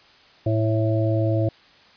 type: harmonic tone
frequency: 110.1 Hz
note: A2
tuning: 2 cents sharp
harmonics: 1 / 3 / 5 / 6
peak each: -20 / -25 / -27 / -28 dBFS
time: 0.46-1.49 s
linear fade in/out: 5 ms
effects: white hiss -52 dBFS RMS until 1.96 s + resampled to 11025 Hz